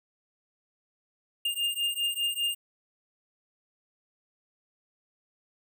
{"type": "beating tone pair", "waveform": "square", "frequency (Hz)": [2814, 2819], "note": ["F7", "F7"], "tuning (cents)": [12, 16], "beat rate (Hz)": 5, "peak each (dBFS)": -31, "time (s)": [1.45, 2.55], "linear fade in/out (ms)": 5, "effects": []}